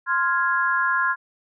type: chord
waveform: sine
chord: F minor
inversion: second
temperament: equal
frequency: 1046.5 / 1396.9 / 1661.2 Hz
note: C6 / F6 / Ab6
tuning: 0 / 0 / 0 cents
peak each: -23 dBFS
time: 0.06-1.16 s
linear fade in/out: 50 ms
effects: none